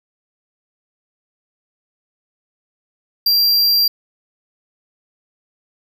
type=tone; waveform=square; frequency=4741 Hz; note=D8; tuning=16 cents sharp; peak=-12 dBFS; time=3.26-3.88 s; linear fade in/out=5 ms; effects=none